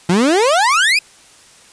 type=exponential sweep; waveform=30% pulse; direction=up; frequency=164.81 to 2580 Hz; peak=-8 dBFS; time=0.09-0.99 s; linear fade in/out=5 ms; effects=white hiss -45 dBFS RMS until 1.72 s + resampled to 22050 Hz